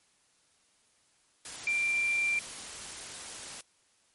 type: tone in noise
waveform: sine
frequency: 2366 Hz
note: D7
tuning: 12 cents sharp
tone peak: -26 dBFS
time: 1.67-2.39 s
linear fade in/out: 2 ms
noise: white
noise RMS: -42 dBFS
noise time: 1.45-3.61 s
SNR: +13 dB
effects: white hiss -68 dBFS RMS until 4.14 s + MP3 48 kbps